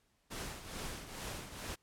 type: noise with tremolo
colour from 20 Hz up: pink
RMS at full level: -41 dBFS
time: 0.3-1.76 s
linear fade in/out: 20 ms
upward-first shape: triangle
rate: 2.3 Hz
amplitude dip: 70%
effects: pink hiss -75 dBFS RMS until 1.82 s + low-pass 12000 Hz 12 dB/octave